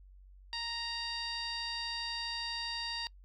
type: tone with low-pass filter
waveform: 15% pulse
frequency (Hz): 932.3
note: A#5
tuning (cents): 0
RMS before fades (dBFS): -38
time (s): 0.53-3.07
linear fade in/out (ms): 0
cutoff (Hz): 4900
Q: 7.8
effects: noise-tail reverb RT60 0.1 s tail -25 dB re dry + added 47 Hz sine -53 dBFS peak until 3.24 s